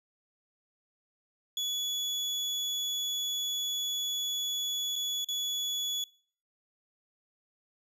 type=tone with dropouts; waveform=35% pulse; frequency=3400 Hz; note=G#7; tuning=40 cents sharp; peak=-28 dBFS; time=1.57-6.04 s; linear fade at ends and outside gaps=2 ms; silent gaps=4.957-4.961 / 5.246-5.286 s; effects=noise-tail reverb RT60 0.5 s tail -24 dB re dry + resampled to 32000 Hz